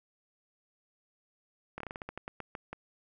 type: slowing click train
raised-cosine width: 0.5 ms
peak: -24 dBFS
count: 13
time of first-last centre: 1.78-2.73 s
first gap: 24 ms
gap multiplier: 1.2
effects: none